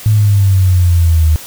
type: exponential sweep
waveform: sine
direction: down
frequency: 108.8 to 77 Hz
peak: -6 dBFS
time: 0.06-1.36 s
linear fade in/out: 0 ms
effects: white hiss -31 dBFS RMS until 1.46 s